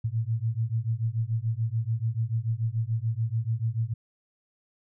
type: beating tone pair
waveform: sine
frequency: 110 / 116.9 Hz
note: A2 / A#2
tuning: 0 / +5 cents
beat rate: 6.9 Hz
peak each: -28 dBFS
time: 0.04-3.94 s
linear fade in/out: 10 ms
effects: none